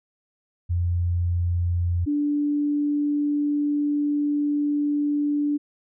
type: tone pair in turn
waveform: sine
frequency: 87.31 / 292.2 Hz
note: F2 / D4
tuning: 0 / -9 cents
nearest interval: octave + major sixth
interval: 2091 cents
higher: second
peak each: -20 dBFS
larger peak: neither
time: 0.69-2.06 / 2.06-5.58 s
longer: second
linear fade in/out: 20 ms
effects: none